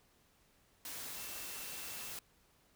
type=tone in noise; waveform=sine; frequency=2679 Hz; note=E7; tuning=27 cents sharp; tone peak=-55 dBFS; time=1.17-2.13 s; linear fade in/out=2 ms; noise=white; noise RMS=-45 dBFS; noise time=0.85-2.19 s; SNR=-13 dB; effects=pink hiss -70 dBFS RMS until 2.75 s